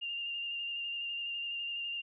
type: tone with vibrato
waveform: sine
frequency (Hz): 2800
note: F7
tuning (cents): +4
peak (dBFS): -35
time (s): 0.01-2.02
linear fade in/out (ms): 20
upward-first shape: square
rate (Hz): 12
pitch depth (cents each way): 16
effects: none